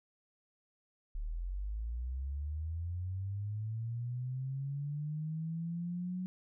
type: linear sweep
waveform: sine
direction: up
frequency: 35.53 to 185.1 Hz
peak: -35 dBFS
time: 1.15-6.26 s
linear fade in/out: 0 ms
effects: none